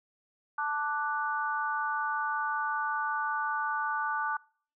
sine chord, D major, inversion second, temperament equal, 880 / 1174.7 / 1480 Hz, A5 / D6 / F#6, 0 / 0 / 0 cents, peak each -33 dBFS, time 0.58-4.37 s, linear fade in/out 5 ms, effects noise-tail reverb RT60 0.5 s tail -25 dB re dry

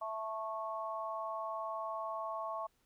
harmonic tone, 220 Hz, A3, in tune, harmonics 3 / 4 / 5, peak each -41 / -44 / -40 dBFS, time 0.01-2.67 s, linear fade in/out 10 ms, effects pink hiss -75 dBFS RMS until 2.85 s

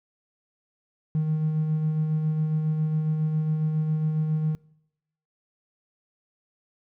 triangle tone with tremolo, 155.56 Hz, D#3, in tune, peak -17 dBFS, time 1.15-4.55 s, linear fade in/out 0 ms, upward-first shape sine, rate 7.3 Hz, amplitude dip 45%, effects noise-tail reverb RT60 0.8 s tail -25 dB re dry + tanh soft clip ceiling -17 dBFS

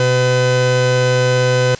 45% pulse tone pair together, 126.1 / 504.4 Hz, B2 / B4, +36 / +36 cents, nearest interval 2 octaves, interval 2400 cents, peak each -15 dBFS, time 0-1.75 s, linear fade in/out 2 ms, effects white hiss -37 dBFS RMS until 1.79 s + resampled to 16000 Hz

